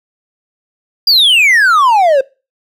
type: exponential sweep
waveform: triangle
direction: down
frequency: 4900 to 518 Hz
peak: -4 dBFS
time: 1.07-2.21 s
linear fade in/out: 5 ms
effects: noise-tail reverb RT60 0.3 s tail -23 dB re dry